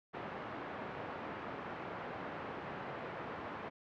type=band-pass noise; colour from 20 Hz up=white; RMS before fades=-44 dBFS; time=0.13-3.7 s; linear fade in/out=20 ms; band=110 to 1200 Hz; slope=12 dB/octave; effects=low-pass 3000 Hz 12 dB/octave